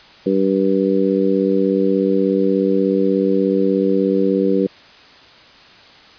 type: harmonic tone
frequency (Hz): 96.6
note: G2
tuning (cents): -25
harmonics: 2 / 3 / 4 / 5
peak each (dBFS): -19 / -19 / -19 / -19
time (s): 0.26-4.67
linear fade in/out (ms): 5
effects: white hiss -44 dBFS RMS until 6.18 s + resampled to 11025 Hz